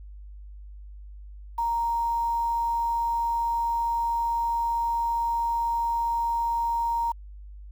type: tone with quantisation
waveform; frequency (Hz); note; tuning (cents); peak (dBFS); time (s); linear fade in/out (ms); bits
sine; 932.3; A#5; 0; -23; 1.58-7.12; 5; 8
effects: added 50 Hz sine -40 dBFS peak until 7.71 s